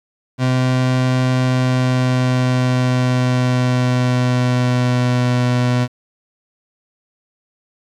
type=tone with pitch glide; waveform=30% pulse; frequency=128 to 123.85 Hz; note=C3 to B2; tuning=-38 to +5 cents; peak=-11 dBFS; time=0.38-5.88 s; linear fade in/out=50 ms; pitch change=-57 cents; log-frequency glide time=1.33-5.44 s; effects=low-pass 6000 Hz 12 dB/octave + 8-bit